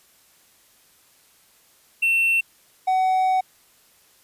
triangle tone pair in turn, 2700 / 750.3 Hz, E7 / F#5, +41 / +24 cents, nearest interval octave + minor seventh, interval 2217 cents, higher first, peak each -15 dBFS, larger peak neither, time 2.02-2.41 / 2.87-3.41 s, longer second, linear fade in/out 10 ms, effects white hiss -57 dBFS RMS until 4.23 s + resampled to 32000 Hz

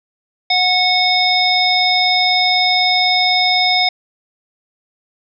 harmonic tone, 732 Hz, F#5, 19 cents flat, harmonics 1 / 3 / 5 / 7, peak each -17 / -17 / -17 / -17 dBFS, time 0.5-3.89 s, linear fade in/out 5 ms, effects none

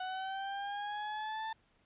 35% pulse linear sweep, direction up, 740 to 890 Hz, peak -35 dBFS, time 0-1.53 s, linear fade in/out 5 ms, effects pink hiss -71 dBFS RMS until 1.85 s + resampled to 8000 Hz

